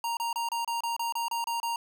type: tone bursts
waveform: square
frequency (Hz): 932.3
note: A#5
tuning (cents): 0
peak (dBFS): -29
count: 11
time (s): 0.04-1.76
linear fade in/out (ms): 2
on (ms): 130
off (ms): 29
effects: none